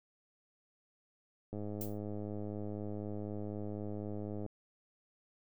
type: click train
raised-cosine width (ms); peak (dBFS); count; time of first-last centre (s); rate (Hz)
2; -29; 306; 1.53-4.463; 104
type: noise with exponential decay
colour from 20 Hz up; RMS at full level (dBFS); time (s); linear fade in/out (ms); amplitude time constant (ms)
violet; -39; 1.81-1.98; 2; 36
effects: none